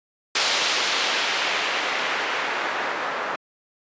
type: noise with low-pass filter sweep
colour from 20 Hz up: white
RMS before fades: -24 dBFS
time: 0.35-3.36 s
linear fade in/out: 5 ms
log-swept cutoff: 4700 to 1300 Hz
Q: 1
effects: high-pass 400 Hz 12 dB/octave + resampled to 16000 Hz